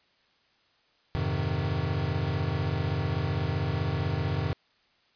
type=chord; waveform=square; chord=F minor seventh; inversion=none; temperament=equal with one note detuned; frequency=87.31 / 103.05 / 130.81 / 155.56 Hz; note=F2 / Ab2 / C3 / Eb3; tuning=0 / -13 / 0 / 0 cents; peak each=-33 dBFS; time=1.15-4.53 s; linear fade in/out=0 ms; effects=white hiss -66 dBFS RMS until 5.15 s + resampled to 11025 Hz